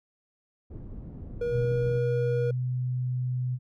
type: low-pass noise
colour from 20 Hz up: pink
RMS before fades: -40 dBFS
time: 0.7-1.99 s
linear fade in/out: 10 ms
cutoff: 250 Hz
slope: 12 dB/octave
type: tone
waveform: triangle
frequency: 478.7 Hz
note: A#4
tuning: 46 cents sharp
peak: -24 dBFS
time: 1.41-2.51 s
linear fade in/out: 5 ms
type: tone with pitch glide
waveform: sine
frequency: 123.3 to 125.89 Hz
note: B2 to B2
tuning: -2 to +34 cents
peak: -26 dBFS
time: 1.5-3.59 s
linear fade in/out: 50 ms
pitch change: +36 cents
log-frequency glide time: 1.64-1.73 s
effects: none